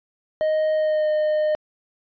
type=tone with pitch glide; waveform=triangle; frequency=622.3 to 612 Hz; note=D#5 to D#5; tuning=0 to -29 cents; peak=-16 dBFS; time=0.41-1.55 s; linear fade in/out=0 ms; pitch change=-29 cents; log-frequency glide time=0.74-1.09 s; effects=resampled to 11025 Hz